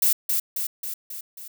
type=noise with echo; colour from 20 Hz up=violet; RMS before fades=-19 dBFS; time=0.02-0.13 s; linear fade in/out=5 ms; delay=270 ms; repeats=5; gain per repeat=-4 dB; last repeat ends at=1.48 s; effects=none